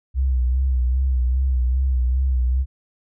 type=tone with vibrato; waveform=sine; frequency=63.9 Hz; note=C2; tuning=40 cents flat; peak=-16 dBFS; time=0.14-2.66 s; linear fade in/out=50 ms; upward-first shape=sine; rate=2.5 Hz; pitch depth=65 cents each way; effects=none